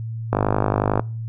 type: click train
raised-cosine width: 1 ms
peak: -4 dBFS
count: 35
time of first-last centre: 0.33-0.995 s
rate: 51.1 Hz
effects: noise-tail reverb RT60 0.4 s tail -25 dB re dry + added 113 Hz sine -26 dBFS peak until 1.28 s